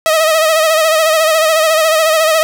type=tone with vibrato; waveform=sawtooth; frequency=635 Hz; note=D#5; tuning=35 cents sharp; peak=-5 dBFS; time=0.06-2.43 s; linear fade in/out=0 ms; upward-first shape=sine; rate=14 Hz; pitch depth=54 cents each way; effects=none